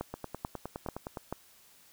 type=two click trains; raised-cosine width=1 ms; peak=-20 / -23 dBFS; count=4 / 11; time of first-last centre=0.01-1.326 / 0.14-1.172 s; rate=2.28 / 9.69 Hz; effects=white hiss -60 dBFS RMS until 1.92 s